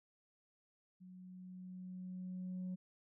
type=tone with level ramp; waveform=sine; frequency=183.5 Hz; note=F#3; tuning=14 cents flat; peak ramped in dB=-53 to -37 dBFS; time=1-2.76 s; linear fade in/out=20 ms; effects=tanh soft clip ceiling -38 dBFS